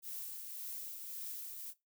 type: noise with tremolo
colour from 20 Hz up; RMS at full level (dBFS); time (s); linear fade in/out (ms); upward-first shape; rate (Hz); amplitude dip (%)
violet; -43; 0.02-1.74; 50; triangle; 1.8; 40
effects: noise-tail reverb RT60 0.2 s tail -19 dB re dry